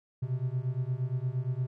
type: beating tone pair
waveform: triangle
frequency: 123.47 / 132.07 Hz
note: B2 / C3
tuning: 0 / +17 cents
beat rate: 8.6 Hz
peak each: -30 dBFS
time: 0.22-1.67 s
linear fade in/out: 10 ms
effects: none